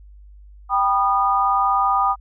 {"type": "chord", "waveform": "sine", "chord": "G augmented", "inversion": "none", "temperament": "just", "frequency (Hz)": [784, 980, 1225], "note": ["G5", "B5", "D#6"], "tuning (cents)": [0, -14, -27], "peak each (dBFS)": [-20, -22, -18], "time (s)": [0.69, 2.16], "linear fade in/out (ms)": 50, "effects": ["added 50 Hz sine -41 dBFS peak until 2.2 s"]}